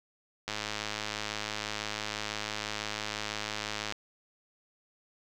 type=click train; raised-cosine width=0.2 ms; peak=-16 dBFS; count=366; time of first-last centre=0.48-3.923 s; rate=106 Hz; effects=none